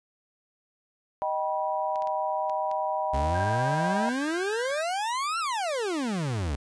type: chord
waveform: sine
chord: Eb augmented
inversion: none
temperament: just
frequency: 622.3 / 777.8 / 972.3 Hz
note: Eb5 / G5 / B5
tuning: 0 / -14 / -27 cents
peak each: -30 dBFS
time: 1.22-4.09 s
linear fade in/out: 0 ms
type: clicks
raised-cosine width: 0.2 ms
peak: -28 dBFS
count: 8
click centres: 1.958 / 2.022 / 2.073 / 2.497 / 2.714 / 3.152 / 3.859 / 4.704 s
type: exponential two-way sweep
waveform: 40% pulse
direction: up then down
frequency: 65.41 to 1392 to 65.41 Hz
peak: -26 dBFS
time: 3.13-6.56 s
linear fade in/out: 10 ms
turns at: 5.39 s
type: tone with tremolo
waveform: sine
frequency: 1593 Hz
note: G6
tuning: 27 cents sharp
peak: -32 dBFS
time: 3.34-4.83 s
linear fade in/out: 20 ms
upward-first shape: square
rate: 16 Hz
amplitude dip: 55%
effects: resampled to 22050 Hz